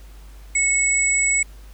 sine tone pair together, 2201 / 7838 Hz, C#7 / B8, -13 / -14 cents, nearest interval octave + minor seventh, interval 2199 cents, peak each -19 dBFS, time 0.55-1.43 s, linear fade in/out 5 ms, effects added 50 Hz sine -39 dBFS peak until 1.73 s + pink hiss -52 dBFS RMS until 1.73 s

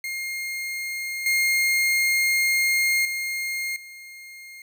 40% pulse tone with level steps, 2129 Hz, C7, 30 cents sharp, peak -27 / -18 / -25 / -39 dBFS, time 0.04-4.62 s, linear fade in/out 2 ms, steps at 1.26 / 3.05 / 3.76 s, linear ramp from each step 2 ms, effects none

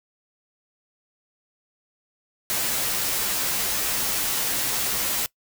white noise with comb filter, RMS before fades -25 dBFS, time 2.5-5.26 s, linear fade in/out 0 ms, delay 12 ms, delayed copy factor -0.6, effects noise-tail reverb RT60 0.1 s tail -22 dB re dry

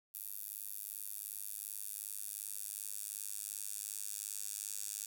10% pulse tone with high-pass filter sweep, 102.7 Hz, G#2, 19 cents flat, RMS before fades -44 dBFS, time 0.14-5.06 s, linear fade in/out 5 ms, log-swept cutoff 12000 to 7900 Hz, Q 1.8, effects none

